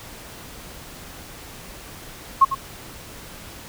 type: tone with echo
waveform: sine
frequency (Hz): 1081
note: C#6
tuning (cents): -44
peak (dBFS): -8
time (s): 2.41-2.45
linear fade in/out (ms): 10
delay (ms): 100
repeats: 1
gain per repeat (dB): -12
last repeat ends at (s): 2.55
effects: pink hiss -40 dBFS RMS until 3.68 s